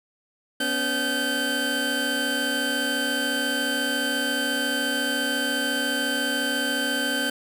25% pulse tone cluster, 247.5 / 281.7 / 1545 Hz, B3 / C#4 / G6, +4 / +28 / -26 cents, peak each -27 / -26 / -21 dBFS, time 0.6-7.3 s, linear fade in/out 5 ms, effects none

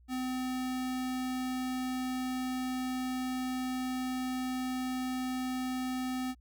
square tone, 255.8 Hz, C4, 39 cents flat, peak -33 dBFS, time 0.08-6.35 s, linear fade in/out 50 ms, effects added 60 Hz sine -57 dBFS peak until 6.4 s

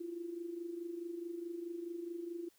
sine tone with amplitude modulation, 342.4 Hz, F4, 34 cents flat, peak -37 dBFS, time 0-2.49 s, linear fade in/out 10 ms, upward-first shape sine, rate 24.7 Hz, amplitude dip 65%, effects white hiss -70 dBFS RMS until 2.58 s

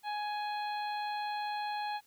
harmonic tone, 835 Hz, G#5, 9 cents sharp, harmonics 1 / 2 / 3 / 4 / 5, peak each -34 / -44 / -47 / -50 / -47 dBFS, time 0.03-2.01 s, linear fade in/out 50 ms, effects white hiss -67 dBFS RMS until 2.06 s

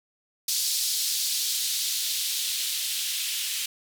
violet noise with band-pass filter sweep, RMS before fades -28 dBFS, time 0.48-3.66 s, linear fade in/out 5 ms, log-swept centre 4500 to 3000 Hz, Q 1.8, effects none

